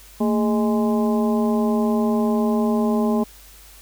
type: harmonic tone with a mistuned harmonic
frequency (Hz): 207.7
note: G#3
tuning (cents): 0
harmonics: 1 / 2 / 3 / 4 / 5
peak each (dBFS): -18 / -24 / -28 / -30 / -32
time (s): 0.2-3.24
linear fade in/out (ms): 10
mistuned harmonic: 1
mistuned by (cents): +140
effects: added 50 Hz sine -47 dBFS peak until 3.81 s + white hiss -47 dBFS RMS until 3.81 s